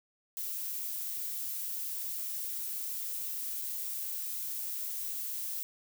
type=noise with dropouts; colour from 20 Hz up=violet; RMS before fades=-37 dBFS; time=0.37-5.63 s; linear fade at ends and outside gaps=0 ms; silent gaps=3.616-3.621 s; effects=none